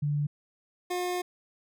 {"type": "tone pair in turn", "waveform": ["sine", "25% pulse"], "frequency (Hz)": [146.4, 358.6], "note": ["D3", "F4"], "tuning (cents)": [-5, 46], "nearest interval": "octave + major third", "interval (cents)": 1551, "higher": "second", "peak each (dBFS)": -25, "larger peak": "neither", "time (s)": [[0.02, 0.27], [0.9, 1.22]], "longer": "second", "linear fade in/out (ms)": 10, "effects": []}